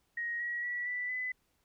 sine tone with pitch steps, 1881 / 1911.7 / 1942.8 / 1974.5 / 2007 Hz, A#6 / A#6 / B6 / B6 / B6, +15 / +43 / -29 / -1 / +27 cents, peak -33 dBFS, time 0.17-1.32 s, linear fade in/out 5 ms, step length 230 ms, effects pink hiss -75 dBFS RMS until 1.64 s

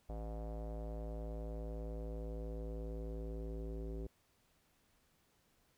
square tone with low-pass filter sweep, 55 Hz, A1, in tune, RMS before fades -43 dBFS, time 0.09-4.07 s, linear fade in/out 5 ms, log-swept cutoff 670 to 420 Hz, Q 3.5, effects pink hiss -74 dBFS RMS until 5.77 s

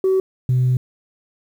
sine tone pair in turn, 379.3 / 126.91 Hz, F#4 / B2, +43 / +48 cents, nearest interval octave + perfect fifth, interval 1895 cents, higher first, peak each -12 dBFS, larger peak neither, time 0.04-0.2 / 0.49-0.77 s, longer second, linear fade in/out 2 ms, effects tanh soft clip ceiling -11 dBFS + 8-bit

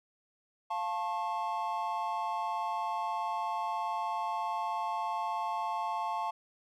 triangle chord, F augmented, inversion none, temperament equal with one note detuned, 698.5 / 880 / 1084.7 Hz, F5 / A5 / C#6, 0 / 0 / -38 cents, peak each -36 / -32 / -35 dBFS, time 0.7-6.31 s, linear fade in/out 10 ms, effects none

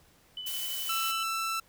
sine tone with tremolo, 2999 Hz, F#7, 23 cents sharp, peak -35 dBFS, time 0.37-1.23 s, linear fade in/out 2 ms, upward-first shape square, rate 12 Hz, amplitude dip 30%
blue noise, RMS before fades -36 dBFS, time 0.46-1.12 s, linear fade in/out 10 ms
sawtooth tone, 1331 Hz, E6, 16 cents sharp, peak -26 dBFS, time 0.89-1.6 s, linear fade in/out 5 ms
effects pink hiss -62 dBFS RMS until 1.68 s

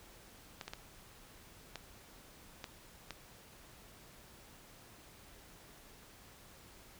clicks, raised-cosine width 0.2 ms, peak -25 dBFS, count 6, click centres 0.612 / 0.68 / 0.735 / 1.757 / 2.642 / 3.107 s, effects pink hiss -58 dBFS RMS until 6.99 s

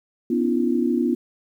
sine tone cluster, 245.9 / 278.4 / 304.9 / 344.6 Hz, B3 / C#4 / D#4 / F4, -7 / +8 / -35 / -23 cents, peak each -21 / -27 / -27 / -23 dBFS, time 0.3-1.15 s, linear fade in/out 5 ms, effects 9-bit

